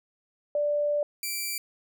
sine / 5% pulse tone pair in turn, 587.3 / 2340 Hz, D5 / D7, 0 / -7 cents, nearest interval 2 octaves, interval 2393 cents, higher second, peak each -23 / -20 dBFS, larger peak second, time 0.55-1.03 / 1.23-1.58 s, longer first, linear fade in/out 2 ms, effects none

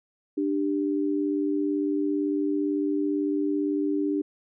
sine tone pair together, 296.2 / 394.1 Hz, D4 / G4, +15 / +9 cents, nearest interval perfect fourth, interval 494 cents, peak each -24 / -29 dBFS, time 0.37-4.22 s, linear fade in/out 10 ms, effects none

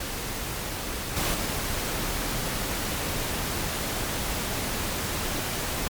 pink noise with level steps, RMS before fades -32 / -26 / -29 dBFS, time 0-5.88 s, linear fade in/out 5 ms, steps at 1.16 / 1.34 s, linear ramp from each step 5 ms, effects MP3 96 kbps

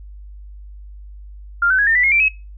sine tone with pitch steps, 1396.9 / 1523.3 / 1661.2 / 1811.6 / 1975.5 / 2154 / 2349 / 2562 Hz, F6 / F#6 / G#6 / A#6 / B6 / C7 / D7 / E7, 0 / +50 / 0 / -50 / 0 / +50 / 0 / -50 cents, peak -12 dBFS, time 1.62-2.284 s, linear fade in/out 5 ms, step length 83 ms, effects noise-tail reverb RT60 0.3 s tail -23 dB re dry + added 50 Hz sine -34 dBFS peak until 2.57 s

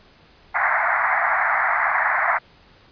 white band-pass noise, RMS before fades -20 dBFS, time 0.54-2.39 s, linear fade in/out 20 ms, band 650 to 2100 Hz, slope 96 dB/octave, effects pink hiss -52 dBFS RMS until 2.91 s + resampled to 11025 Hz

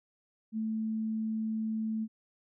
sine tone, 220 Hz, A3, in tune, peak -30 dBFS, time 0.52-2.08 s, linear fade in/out 50 ms, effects none

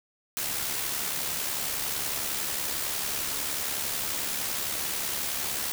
white noise with amplitude modulation, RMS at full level -29 dBFS, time 0.37-5.72 s, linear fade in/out 0 ms, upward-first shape sine, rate 71 Hz, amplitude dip 40%, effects none

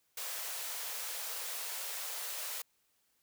white high-pass noise, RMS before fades -40 dBFS, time 0.17-2.62 s, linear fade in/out 5 ms, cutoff 430 Hz, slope 96 dB/octave, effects white hiss -75 dBFS RMS until 3.22 s

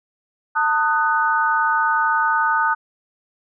sine chord, D# diminished, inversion second, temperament just, 896 / 1244.5 / 1493.4 Hz, A5 / D#6 / F#6, +31 / 0 / +16 cents, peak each -20 dBFS, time 0.55-2.75 s, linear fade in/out 20 ms, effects none

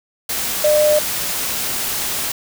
sine tone in noise, 602 Hz, D5, 43 cents sharp, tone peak -11 dBFS, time 0.64-0.99 s, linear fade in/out 5 ms, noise white, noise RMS -22 dBFS, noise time 0.29-2.32 s, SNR +8 dB, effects none

